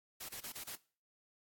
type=noise bursts; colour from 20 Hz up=white; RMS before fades=-45 dBFS; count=5; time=0.2-0.758 s; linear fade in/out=10 ms; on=90 ms; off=27 ms; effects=noise-tail reverb RT60 0.4 s tail -20 dB re dry + AAC 64 kbps